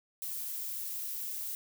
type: noise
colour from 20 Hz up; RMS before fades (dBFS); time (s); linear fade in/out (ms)
violet; -38; 0.22-1.55; 0
effects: none

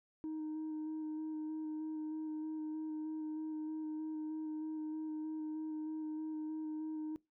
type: tone with vibrato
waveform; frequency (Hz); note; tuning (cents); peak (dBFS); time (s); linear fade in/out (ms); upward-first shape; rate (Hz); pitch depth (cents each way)
sine; 311.1; D#4; 0; -36; 0.24-7.16; 0; square; 3.2; 11
effects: noise-tail reverb RT60 0.2 s tail -23 dB re dry + tanh soft clip ceiling -37 dBFS

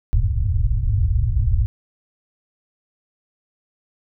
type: low-pass noise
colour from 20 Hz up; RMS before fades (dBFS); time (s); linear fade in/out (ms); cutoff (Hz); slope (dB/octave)
white; -18; 0.13-1.66; 0; 110; 48
effects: none

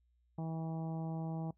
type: harmonic tone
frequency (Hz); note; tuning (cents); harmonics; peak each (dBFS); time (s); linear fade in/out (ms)
161.8; E3; -32; 1 / 2 / 3 / 4 / 5 / 6 / 7; -37 / -46 / -53 / -50 / -49 / -58 / -62; 0.38-1.51; 5
effects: noise-tail reverb RT60 0.1 s tail -20 dB re dry + added 60 Hz sine -70 dBFS peak until 1.57 s

